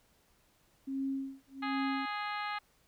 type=tone with tremolo; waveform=sine; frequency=270.2 Hz; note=C#4; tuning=44 cents flat; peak=-31 dBFS; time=0.87-2.06 s; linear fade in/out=10 ms; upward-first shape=sine; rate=1.3 Hz; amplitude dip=100%
type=harmonic tone; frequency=415.3 Hz; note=G#4; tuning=in tune; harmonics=2 / 3 / 4 / 5 / 6 / 7 / 8 / 9 / 10; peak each=-39 / -39 / -43 / -43 / -48 / -50 / -53 / -54 / -50 dBFS; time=1.62-2.59 s; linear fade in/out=10 ms
effects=pink hiss -69 dBFS RMS until 2.87 s